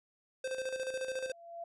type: tone with tremolo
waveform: square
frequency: 521 Hz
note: C5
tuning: 7 cents flat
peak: -34 dBFS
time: 0.44-1.32 s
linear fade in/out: 5 ms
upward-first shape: square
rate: 14 Hz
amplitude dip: 55%
type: tone with exponential growth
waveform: sine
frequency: 680 Hz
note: F5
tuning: 46 cents flat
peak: -38 dBFS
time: 0.95-1.64 s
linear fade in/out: 5 ms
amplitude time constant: 150 ms
effects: resampled to 24000 Hz